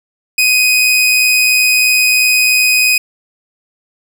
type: tone with amplitude modulation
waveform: sawtooth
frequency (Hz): 2502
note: D#7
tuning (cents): +9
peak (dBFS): -4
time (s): 0.38-2.98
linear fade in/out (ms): 5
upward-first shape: sine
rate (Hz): 123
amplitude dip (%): 25
effects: none